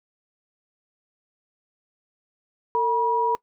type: tone pair together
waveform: sine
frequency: 453 / 963.2 Hz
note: A#4 / B5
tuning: -50 / -44 cents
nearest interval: octave + minor second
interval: 1306 cents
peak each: -24 / -20 dBFS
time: 2.75-3.35 s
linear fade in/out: 0 ms
effects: noise-tail reverb RT60 0.1 s tail -22 dB re dry